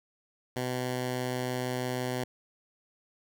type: tone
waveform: 10% pulse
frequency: 126.1 Hz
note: B2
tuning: 36 cents sharp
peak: -22 dBFS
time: 0.56-2.24 s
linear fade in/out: 5 ms
effects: none